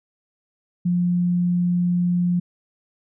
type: tone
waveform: sine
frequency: 176.5 Hz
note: F3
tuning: 19 cents sharp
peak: -17 dBFS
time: 0.85-2.4 s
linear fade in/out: 10 ms
effects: none